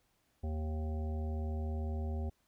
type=harmonic tone; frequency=77.8 Hz; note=D#2; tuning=in tune; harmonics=1 / 3 / 5 / 7 / 9 / 10; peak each=-34 / -44 / -48 / -51 / -53 / -54 dBFS; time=0.43-2.3 s; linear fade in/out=10 ms; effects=pink hiss -75 dBFS RMS until 2.47 s